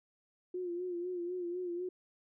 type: tone with vibrato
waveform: sine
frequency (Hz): 355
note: F4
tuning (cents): +28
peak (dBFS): -35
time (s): 0.54-1.89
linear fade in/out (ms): 5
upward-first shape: sine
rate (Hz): 4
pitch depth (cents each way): 55
effects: none